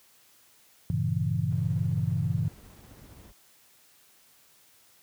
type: chord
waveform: sine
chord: G diminished seventh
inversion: none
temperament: equal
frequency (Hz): 98 / 116.54 / 138.59 / 164.81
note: G2 / Bb2 / Db3 / Fb3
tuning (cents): 0 / 0 / 0 / 0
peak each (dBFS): -30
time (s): 0.9-2.48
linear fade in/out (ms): 0
type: noise with tremolo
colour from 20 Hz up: brown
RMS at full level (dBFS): -45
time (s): 1.5-3.32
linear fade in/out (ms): 20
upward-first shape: sine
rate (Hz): 15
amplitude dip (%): 35
effects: white hiss -60 dBFS RMS until 5.02 s + high-pass 60 Hz 12 dB/octave